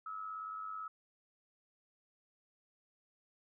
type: tone with amplitude modulation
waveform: sine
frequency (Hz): 1291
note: E6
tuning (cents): -37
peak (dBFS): -38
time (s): 0.06-0.88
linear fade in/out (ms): 5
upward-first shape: sine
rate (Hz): 98.1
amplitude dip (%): 55
effects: none